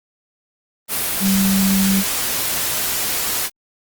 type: tone in noise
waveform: sine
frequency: 193.7 Hz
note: G3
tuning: 20 cents flat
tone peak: -14 dBFS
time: 1.2-2.04 s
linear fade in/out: 50 ms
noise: white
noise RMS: -21 dBFS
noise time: 0.88-3.5 s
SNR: +4 dB
effects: Opus 32 kbps